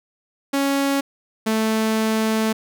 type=tone pair in turn; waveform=sawtooth; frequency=277.2 / 220 Hz; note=C#4 / A3; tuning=0 / 0 cents; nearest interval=major third; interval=400 cents; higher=first; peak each=-14 dBFS; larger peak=neither; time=0.53-1.01 / 1.46-2.53 s; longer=second; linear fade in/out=10 ms; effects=none